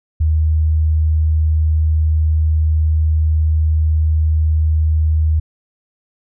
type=tone; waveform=sine; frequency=78.2 Hz; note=D#2; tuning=9 cents sharp; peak=-11 dBFS; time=0.2-5.4 s; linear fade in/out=10 ms; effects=none